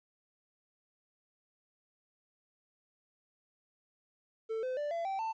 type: tone with pitch steps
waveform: triangle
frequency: 445.5 / 511.7 / 587.8 / 675.3 / 775.7 / 891 Hz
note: A4 / C5 / D5 / E5 / G5 / A5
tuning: +22 / -39 / +1 / +42 / -18 / +22 cents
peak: -31 dBFS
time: 4.49-5.33 s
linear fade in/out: 20 ms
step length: 140 ms
effects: resampled to 16000 Hz + 12-bit